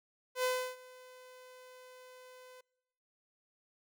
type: tone with ADSR envelope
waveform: sawtooth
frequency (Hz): 507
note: B4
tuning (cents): +45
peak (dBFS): -25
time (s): 0.35-2.61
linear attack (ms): 88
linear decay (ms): 320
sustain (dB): -24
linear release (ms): 6
effects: noise-tail reverb RT60 1.0 s tail -26 dB re dry